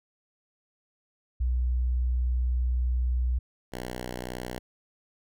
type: tone pair in turn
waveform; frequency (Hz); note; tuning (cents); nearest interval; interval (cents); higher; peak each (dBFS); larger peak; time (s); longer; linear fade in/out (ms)
sine / 5% pulse; 61.74 / 61.74; B1 / B1; 0 / 0; unison; 0; neither; -23; neither; 1.4-3.39 / 3.72-4.59; first; 10
effects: none